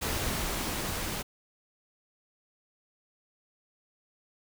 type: noise with level ramp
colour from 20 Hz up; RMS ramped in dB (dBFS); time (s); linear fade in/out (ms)
pink; -31 to -34; 0.01-1.23; 20
effects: none

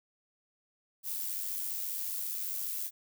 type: noise with amplitude modulation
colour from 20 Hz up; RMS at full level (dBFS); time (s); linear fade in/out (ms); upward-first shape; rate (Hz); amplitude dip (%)
violet; -34; 1.03-2.91; 50; sine; 94.8; 45
effects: none

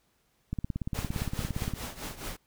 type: click train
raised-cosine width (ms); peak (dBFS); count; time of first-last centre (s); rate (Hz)
5; -19; 22; 0.53-1.737; 17.4
type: noise with tremolo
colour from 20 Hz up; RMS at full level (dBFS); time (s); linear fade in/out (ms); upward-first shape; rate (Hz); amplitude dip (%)
pink; -36; 0.94-2.37; 10; triangle; 4.7; 85
effects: pink hiss -71 dBFS RMS until 2.46 s

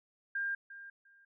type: tone with echo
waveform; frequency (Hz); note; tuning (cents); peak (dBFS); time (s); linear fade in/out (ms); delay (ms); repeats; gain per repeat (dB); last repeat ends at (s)
sine; 1601; G6; +36; -32; 0.35-0.55; 5; 350; 2; -14; 1.25
effects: none

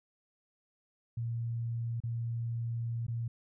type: tone with dropouts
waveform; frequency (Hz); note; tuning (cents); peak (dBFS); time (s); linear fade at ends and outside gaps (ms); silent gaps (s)
sine; 116.54; A#2; 0; -32; 1.17-3.28; 5; 2.003-2.036 / 3.067-3.081
effects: none

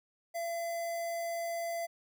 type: tone with notch filter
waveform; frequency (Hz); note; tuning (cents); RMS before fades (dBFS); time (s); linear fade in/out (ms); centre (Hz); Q
square; 677; E5; +46; -36; 0.34-1.87; 20; 3200; 1.7
effects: none

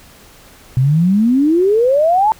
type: exponential sweep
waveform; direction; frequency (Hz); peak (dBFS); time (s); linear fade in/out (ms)
sine; up; 123.8 to 900; -9; 0.77-2.32; 0
effects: pink hiss -43 dBFS RMS until 2.39 s

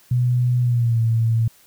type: tone with pitch glide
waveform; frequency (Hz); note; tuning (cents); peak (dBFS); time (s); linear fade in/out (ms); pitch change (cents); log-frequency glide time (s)
sine; 123.47 to 113.88; B2 to A#2; 0 to -40; -15; 0.11-1.48; 5; -140; 0.61-1.01
effects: white hiss -53 dBFS RMS until 1.66 s

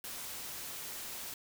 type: noise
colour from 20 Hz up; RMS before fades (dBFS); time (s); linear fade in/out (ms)
white; -43; 0.04-1.34; 2
effects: none

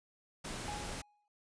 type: noise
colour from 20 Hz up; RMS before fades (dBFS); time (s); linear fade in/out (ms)
pink; -42; 0.44-1.02; 10
type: tone with exponential decay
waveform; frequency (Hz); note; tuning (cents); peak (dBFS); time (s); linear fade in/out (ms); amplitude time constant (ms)
triangle; 830.6; G#5; 0; -37; 0.68-1.28; 1; 130
effects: resampled to 22050 Hz

